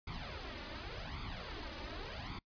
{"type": "noise with flanger", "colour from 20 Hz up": "pink", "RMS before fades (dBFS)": -44, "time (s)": [0.07, 2.39], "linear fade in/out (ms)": 5, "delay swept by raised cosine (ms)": [0.86, 3.46], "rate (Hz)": 0.88, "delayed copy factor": 0.75, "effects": ["noise-tail reverb RT60 0.1 s tail -24 dB re dry", "resampled to 11025 Hz"]}